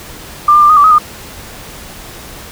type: tone with pitch steps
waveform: sine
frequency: 1191 / 1198 / 1187 / 1243 / 1160 / 1267 / 1216 Hz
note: D6 / D6 / D6 / D#6 / D6 / D#6 / D#6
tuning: +24 / +34 / +18 / -2 / -22 / +31 / -40 cents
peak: -3 dBFS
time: 0.48-0.984 s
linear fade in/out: 5 ms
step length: 72 ms
effects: pink hiss -31 dBFS RMS until 2.51 s